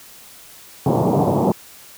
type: band-pass noise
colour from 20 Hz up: pink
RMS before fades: -17 dBFS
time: 0.86-1.52 s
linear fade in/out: 2 ms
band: 110 to 940 Hz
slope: 48 dB/octave
effects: white hiss -43 dBFS RMS until 1.97 s